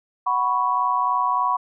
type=chord; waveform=sine; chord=F# suspended fourth; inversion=none; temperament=just; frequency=740 / 986.7 / 1110 Hz; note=F#5 / B5 / C#6; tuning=0 / -2 / +2 cents; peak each=-27 / -21 / -22 dBFS; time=0.26-1.57 s; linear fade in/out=10 ms; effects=none